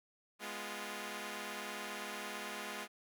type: chord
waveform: 5% pulse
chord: F diminished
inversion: first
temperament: equal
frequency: 207.7 / 246.9 / 349.2 Hz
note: Ab3 / Cb4 / F4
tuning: 0 / 0 / 0 cents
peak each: -33 / -36 / -35 dBFS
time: 0.39-2.88 s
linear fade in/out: 50 ms
effects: none